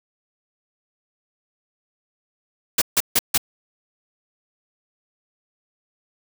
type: noise bursts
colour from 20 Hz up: white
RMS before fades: -17 dBFS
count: 4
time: 2.78-3.378 s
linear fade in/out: 5 ms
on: 37 ms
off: 150 ms
effects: none